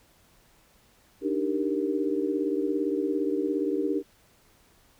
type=chord; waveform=sine; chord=Eb major seventh; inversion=third; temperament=equal; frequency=293.7 / 311.1 / 392 / 466.2 Hz; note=D4 / Eb4 / G4 / Bb4; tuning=0 / 0 / 0 / 0 cents; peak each=-29 / -31 / -29 / -32 dBFS; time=1.21-4.03 s; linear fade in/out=50 ms; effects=pink hiss -61 dBFS RMS until 4.99 s

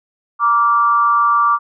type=tone with amplitude modulation; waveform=sine; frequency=1167 Hz; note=D6; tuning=11 cents flat; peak=-7 dBFS; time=0.39-1.59 s; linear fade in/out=50 ms; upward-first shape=sine; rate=227 Hz; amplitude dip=70%; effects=none

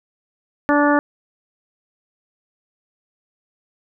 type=harmonic tone; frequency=291.1 Hz; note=D4; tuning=15 cents flat; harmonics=1 / 2 / 3 / 4 / 5 / 6; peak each=-16 / -19 / -21 / -22 / -23 / -24 dBFS; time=0.69-0.99 s; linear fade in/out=0 ms; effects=none

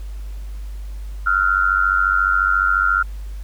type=tone with amplitude modulation; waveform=sine; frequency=1390 Hz; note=F6; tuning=9 cents flat; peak=-10 dBFS; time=1.26-3.03 s; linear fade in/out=10 ms; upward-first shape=sine; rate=94.3 Hz; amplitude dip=90%; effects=added 50 Hz sine -27 dBFS peak until 3.43 s + pink hiss -50 dBFS RMS until 3.43 s

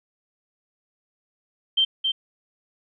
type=tone with echo; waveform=sine; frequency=3136 Hz; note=G7; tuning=in tune; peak=-16 dBFS; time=1.77-1.85 s; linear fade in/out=10 ms; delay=270 ms; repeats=1; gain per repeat=-4 dB; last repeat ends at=2.12 s; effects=none

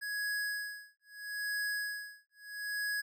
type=tone with tremolo; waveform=square; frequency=1669 Hz; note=G#6; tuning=8 cents sharp; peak=-33 dBFS; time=0.01-3.02 s; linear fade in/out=20 ms; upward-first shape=sine; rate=0.77 Hz; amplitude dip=100%; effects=none

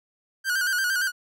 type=tone with vibrato; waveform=45% pulse; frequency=1513 Hz; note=F#6; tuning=38 cents sharp; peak=-22 dBFS; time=0.44-1.12 s; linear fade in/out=50 ms; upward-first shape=square; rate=8.7 Hz; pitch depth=65 cents each way; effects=none

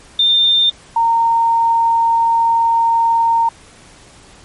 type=tone pair in turn; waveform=sine; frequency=3606 / 920.4 Hz; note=A7 / A#5; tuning=+42 / -22 cents; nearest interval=2 octaves; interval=2364 cents; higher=first; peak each=-9 / -10 dBFS; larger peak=first; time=0.19-0.7 / 0.96-3.49 s; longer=second; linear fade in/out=5 ms; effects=pink hiss -43 dBFS RMS until 4.44 s + MP3 48 kbps

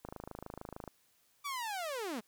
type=click train; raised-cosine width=1 ms; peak=-29 dBFS; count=23; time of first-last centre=0.05-0.877 s; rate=26.6 Hz
type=linear sweep; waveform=sawtooth; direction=down; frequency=1174.7 to 196 Hz; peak=-33 dBFS; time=1.44-2.21 s; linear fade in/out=20 ms
effects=white hiss -71 dBFS RMS until 2.27 s

